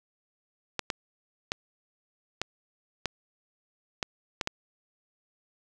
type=clicks; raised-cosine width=0.2 ms; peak=-11 dBFS; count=8; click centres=0.793 / 0.902 / 1.519 / 2.416 / 3.057 / 4.028 / 4.412 / 4.474 s; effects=none